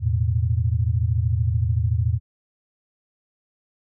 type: chord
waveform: sine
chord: E suspended fourth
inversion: none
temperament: equal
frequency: 82.41 / 110 / 123.47 Hz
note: E2 / A2 / B2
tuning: 0 / 0 / 0 cents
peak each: -22 / -21 / -26 dBFS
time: 0-2.2 s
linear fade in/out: 50 ms
effects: none